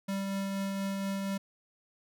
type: tone with tremolo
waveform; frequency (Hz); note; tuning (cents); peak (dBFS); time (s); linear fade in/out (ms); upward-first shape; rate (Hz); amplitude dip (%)
square; 195.8; G3; -2; -31; 0.08-1.38; 10; triangle; 4.2; 25
effects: none